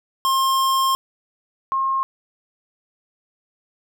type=tone pair in turn; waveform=square / sine; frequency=1065 / 1071.8 Hz; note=C6 / C6; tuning=+30 / +41 cents; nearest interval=unison; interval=11 cents; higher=second; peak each=-17 / -18 dBFS; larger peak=first; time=0.25-0.95 / 1.72-2.03 s; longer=first; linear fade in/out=0 ms; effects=none